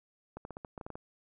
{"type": "clicks", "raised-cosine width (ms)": 1, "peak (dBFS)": -28, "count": 10, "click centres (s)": [0.37, 0.451, 0.507, 0.569, 0.648, 0.778, 0.812, 0.865, 0.903, 0.955], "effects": []}